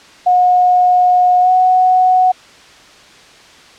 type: tone with pitch glide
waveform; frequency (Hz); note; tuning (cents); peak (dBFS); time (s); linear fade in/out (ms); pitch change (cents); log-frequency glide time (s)
sine; 724 to 738.8; F#5 to F#5; -38 to -3; -7; 0.26-2.32; 10; +35; 1.41-1.5
effects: white hiss -41 dBFS RMS until 3.78 s + low-pass 5000 Hz 12 dB/octave